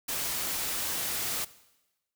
white noise, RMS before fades -32 dBFS, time 0.08-1.45 s, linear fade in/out 10 ms, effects noise-tail reverb RT60 1.0 s tail -18 dB re dry

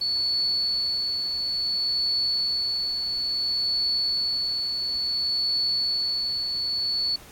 sine tone with tremolo, 4435 Hz, C#8, in tune, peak -21 dBFS, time 0.01-7.16 s, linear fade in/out 5 ms, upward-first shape triangle, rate 0.58 Hz, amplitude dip 40%, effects pink hiss -48 dBFS RMS until 7.31 s + AAC 64 kbps

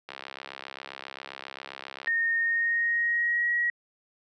click train, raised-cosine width 0.3 ms, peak -21 dBFS, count 135, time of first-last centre 0.09-2.075 s, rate 67.5 Hz
sine tone with pitch glide, 1841 to 1907 Hz, A#6 to A#6, -22 to +39 cents, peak -23 dBFS, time 2.07-3.7 s, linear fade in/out 2 ms, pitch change +61 cents, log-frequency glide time 2.39-3.51 s
effects high-pass 400 Hz 12 dB/octave

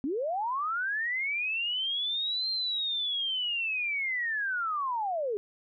sine linear two-way sweep, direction up then down, 246.9 to 4186 to 392.7 Hz, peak -28 dBFS, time 0.04-5.37 s, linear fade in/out 0 ms, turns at 2.5 s, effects none

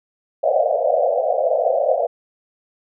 pink band-pass noise, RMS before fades -18 dBFS, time 0.43-2.07 s, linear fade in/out 10 ms, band 500 to 730 Hz, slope 96 dB/octave, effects none

